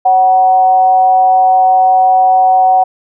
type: tone with frequency modulation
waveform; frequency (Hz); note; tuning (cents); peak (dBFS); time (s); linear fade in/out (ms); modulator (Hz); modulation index
sine; 749; F#5; +21; -5; 0.05-2.84; 10; 201; 0.3
effects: none